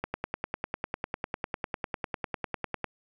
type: click train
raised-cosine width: 0.5 ms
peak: -15 dBFS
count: 29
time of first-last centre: 0.04-2.843 s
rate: 9.99 Hz
effects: none